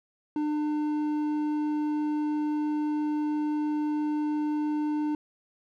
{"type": "tone with hard clipping", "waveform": "sine", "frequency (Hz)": 300.5, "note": "D4", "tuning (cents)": 40, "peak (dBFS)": -27, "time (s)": [0.36, 5.15], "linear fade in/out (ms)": 2, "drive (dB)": 6, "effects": []}